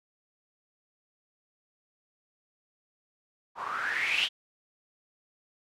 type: noise with low-pass filter sweep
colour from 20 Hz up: blue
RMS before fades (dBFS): -30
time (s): 3.55-4.29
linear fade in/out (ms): 50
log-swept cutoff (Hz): 950 to 3200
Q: 8.1
effects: none